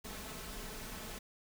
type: noise with comb filter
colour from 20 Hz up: pink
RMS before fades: -45 dBFS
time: 0.04-1.19 s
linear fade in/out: 10 ms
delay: 4.6 ms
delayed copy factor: +0.5
effects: none